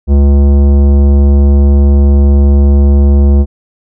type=tone with tanh clipping; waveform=sine; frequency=70.4 Hz; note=C#2; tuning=27 cents sharp; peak=-5 dBFS; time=0.07-3.46 s; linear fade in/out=50 ms; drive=15 dB; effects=none